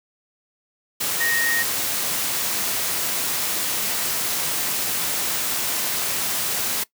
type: tone in noise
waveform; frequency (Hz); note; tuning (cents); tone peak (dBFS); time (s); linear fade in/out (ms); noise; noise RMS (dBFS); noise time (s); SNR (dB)
sine; 1864; A#6; -1; -21; 1.2-1.63; 10; white; -24; 1-6.84; 0
effects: noise-tail reverb RT60 0.1 s tail -20 dB re dry + high-pass 100 Hz 12 dB/octave